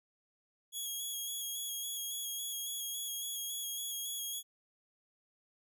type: tone with vibrato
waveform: 10% pulse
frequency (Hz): 3318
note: G#7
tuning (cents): -2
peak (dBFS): -30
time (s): 0.72-4.43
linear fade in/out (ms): 50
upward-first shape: square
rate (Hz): 3.6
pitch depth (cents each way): 21
effects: none